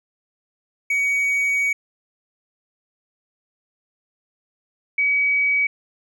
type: tone pair in turn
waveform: triangle / sine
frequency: 2254 / 2270 Hz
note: C#7 / C#7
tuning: +28 / +41 cents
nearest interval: unison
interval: 13 cents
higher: second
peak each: -16 dBFS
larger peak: neither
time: 0.9-1.73 / 4.98-5.67 s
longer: first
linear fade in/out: 5 ms
effects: none